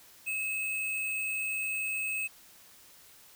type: tone with sample-and-hold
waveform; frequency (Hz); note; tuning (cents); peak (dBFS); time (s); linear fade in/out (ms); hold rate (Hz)
sine; 2583; E7; -36; -30; 0.26-2.28; 20; 11025
effects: white hiss -56 dBFS RMS until 3.35 s